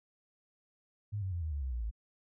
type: tone with pitch steps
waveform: sine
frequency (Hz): 103.83 / 94.66 / 86.31 / 78.69 / 71.74 / 65.41 / 59.63 / 54.37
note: G#2 / F#2 / F2 / D#2 / D2 / C2 / A#1 / A1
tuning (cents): 0 / +40 / -20 / +20 / -40 / 0 / +40 / -20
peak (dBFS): -33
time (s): 1.12-1.912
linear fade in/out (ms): 20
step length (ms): 99
effects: none

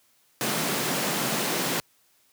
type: high-pass noise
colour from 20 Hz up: pink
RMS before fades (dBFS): -27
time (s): 0.41-1.8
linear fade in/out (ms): 0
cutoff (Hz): 130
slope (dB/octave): 96
effects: white hiss -64 dBFS RMS until 2.32 s + high-pass 80 Hz 12 dB/octave

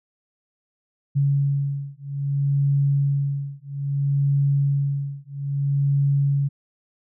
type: beating tone pair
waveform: sine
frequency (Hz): 140 / 140.61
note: C#3 / C#3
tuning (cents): +18 / +25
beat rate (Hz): 0.61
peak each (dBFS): -22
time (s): 1.15-6.49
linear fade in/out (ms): 20
effects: none

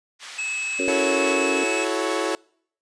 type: band-pass noise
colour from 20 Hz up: pink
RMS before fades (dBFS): -39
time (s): 0.19-1.37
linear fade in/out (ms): 50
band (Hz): 1500 to 6900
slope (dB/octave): 12
type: tone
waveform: square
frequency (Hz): 2589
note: E7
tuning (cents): -32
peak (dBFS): -26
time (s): 0.38-1.85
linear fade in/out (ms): 10
type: harmonic tone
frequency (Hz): 92.5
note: F#2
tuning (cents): 0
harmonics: 3 / 4 / 5 / 6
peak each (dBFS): -27 / -28 / -29 / -30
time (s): 0.79-1.64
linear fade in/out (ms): 5
type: chord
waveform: sawtooth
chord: F# minor seventh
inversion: third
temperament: equal with one note detuned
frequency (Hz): 329.6 / 370 / 433.9 / 554.4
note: E4 / F#4 / A4 / C#5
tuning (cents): 0 / 0 / -24 / 0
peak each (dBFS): -24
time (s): 0.88-2.35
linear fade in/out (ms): 0
effects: noise-tail reverb RT60 0.6 s tail -26 dB re dry + resampled to 22050 Hz

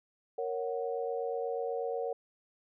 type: chord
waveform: sine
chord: F# major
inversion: first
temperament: equal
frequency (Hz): 466.2 / 554.4 / 740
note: A#4 / C#5 / F#5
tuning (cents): 0 / 0 / 0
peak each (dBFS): -34 / -37 / -39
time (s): 0.38-2.13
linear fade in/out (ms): 5
effects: none

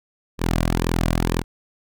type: tone with flanger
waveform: sawtooth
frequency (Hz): 42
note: E1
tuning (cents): +33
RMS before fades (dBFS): -21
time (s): 0.38-1.44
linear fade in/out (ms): 50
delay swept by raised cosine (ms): 1.4 to 2.33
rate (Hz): 2.1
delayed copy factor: -0.65
effects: none

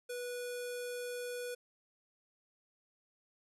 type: tone with low-pass filter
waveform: square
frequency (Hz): 490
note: B4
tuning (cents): -14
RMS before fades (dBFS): -41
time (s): 0.09-1.55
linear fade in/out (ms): 10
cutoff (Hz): 11000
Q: 2.3
effects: none

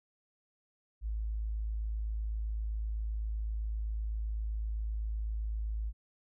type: tone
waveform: sine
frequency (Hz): 53.9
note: A1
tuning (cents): -35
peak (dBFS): -32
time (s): 1.01-5.93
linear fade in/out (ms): 50
effects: none

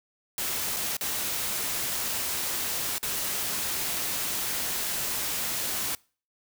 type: noise with dropouts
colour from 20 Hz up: white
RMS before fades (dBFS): -30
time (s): 0.38-5.95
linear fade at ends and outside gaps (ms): 1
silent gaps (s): 0.763-0.767 / 0.968-1.01 / 2.982-3.029
effects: noise-tail reverb RT60 0.4 s tail -25 dB re dry

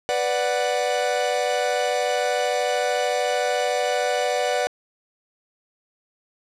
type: chord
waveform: 45% pulse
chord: B minor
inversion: none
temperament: equal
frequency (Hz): 493.9 / 587.3 / 740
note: B4 / D5 / F#5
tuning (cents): 0 / 0 / 0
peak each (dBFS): -25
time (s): 0.09-4.67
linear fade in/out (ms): 0
effects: low-pass 8000 Hz 12 dB/octave

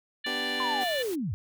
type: harmonic tone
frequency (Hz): 587.3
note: D5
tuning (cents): 0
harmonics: 3 / 4 / 5 / 6 / 7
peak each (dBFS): -33 / -43 / -35 / -39 / -38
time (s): 0.24-1.03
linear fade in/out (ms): 10
type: chord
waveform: 20% pulse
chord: G major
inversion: first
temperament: equal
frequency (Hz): 246.9 / 293.7 / 392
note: B3 / D4 / G4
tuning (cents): 0 / 0 / 0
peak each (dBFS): -32 / -34 / -33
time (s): 0.26-0.84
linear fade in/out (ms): 5
type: linear sweep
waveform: sine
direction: down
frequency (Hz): 1048 to 75.5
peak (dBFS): -28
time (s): 0.6-1.34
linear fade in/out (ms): 0
type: noise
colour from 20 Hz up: white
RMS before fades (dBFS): -42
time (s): 0.8-1.16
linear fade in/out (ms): 20
effects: none

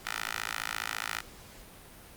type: tone with high-pass filter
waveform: 10% pulse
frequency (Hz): 54.6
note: A1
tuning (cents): -13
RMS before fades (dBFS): -36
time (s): 0.05-1.21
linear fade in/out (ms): 10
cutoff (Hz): 1500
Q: 1.5
effects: pink hiss -51 dBFS RMS until 2.16 s + Opus 48 kbps

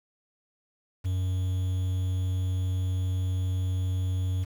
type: tone with quantisation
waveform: triangle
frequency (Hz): 92.5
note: F#2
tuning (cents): 0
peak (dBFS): -23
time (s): 1.04-4.45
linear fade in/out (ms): 20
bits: 8
effects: none

